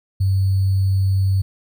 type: tone with sample-and-hold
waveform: sine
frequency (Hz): 96.1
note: G2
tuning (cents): -34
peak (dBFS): -14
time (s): 0.2-1.42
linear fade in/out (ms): 10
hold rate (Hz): 4410
effects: none